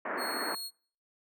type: band-pass noise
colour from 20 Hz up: white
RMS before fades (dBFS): -35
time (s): 0.05-0.55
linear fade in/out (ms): 5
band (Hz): 220 to 1900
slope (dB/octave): 48
type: tone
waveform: sawtooth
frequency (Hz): 4309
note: C#8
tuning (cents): -50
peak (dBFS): -34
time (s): 0.17-0.71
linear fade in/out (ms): 50
effects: noise-tail reverb RT60 0.5 s tail -25 dB re dry